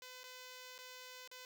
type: tone with dropouts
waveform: 5% pulse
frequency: 506 Hz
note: B4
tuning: 42 cents sharp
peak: -39 dBFS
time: 0.02-1.45 s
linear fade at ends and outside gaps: 1 ms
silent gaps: 0.234-0.24 / 0.78-0.788 / 1.276-1.314 s
effects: none